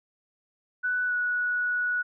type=tone with pitch glide; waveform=sine; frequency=1488 to 1467.5 Hz; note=F#6 to F#6; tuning=+9 to -15 cents; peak=-24 dBFS; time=0.83-2.03 s; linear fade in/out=20 ms; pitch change=-24 cents; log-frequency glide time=1.06-1.13 s; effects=none